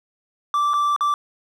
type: tone with dropouts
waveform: triangle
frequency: 1169 Hz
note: D6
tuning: 8 cents flat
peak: -15 dBFS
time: 0.54-1.14 s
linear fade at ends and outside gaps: 1 ms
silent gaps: 0.735-0.739 / 0.963-1.008 s
effects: none